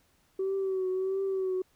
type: tone with vibrato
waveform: sine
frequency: 380.1 Hz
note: F#4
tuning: 47 cents sharp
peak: -26 dBFS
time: 0.39-1.62 s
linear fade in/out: 5 ms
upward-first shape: triangle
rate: 1.5 Hz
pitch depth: 48 cents each way
effects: tanh soft clip ceiling -24 dBFS + pink hiss -68 dBFS RMS until 1.75 s